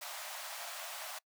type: high-pass noise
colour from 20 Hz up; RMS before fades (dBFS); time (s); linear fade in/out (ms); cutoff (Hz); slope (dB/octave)
pink; -44; 0.01-1.19; 10; 580; 96
effects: noise-tail reverb RT60 0.1 s tail -24 dB re dry